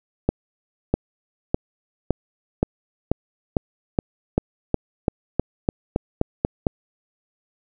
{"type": "accelerating click train", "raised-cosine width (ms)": 2, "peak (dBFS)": -4, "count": 17, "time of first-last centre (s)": [0.29, 6.668], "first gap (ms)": 650, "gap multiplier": 0.93, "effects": []}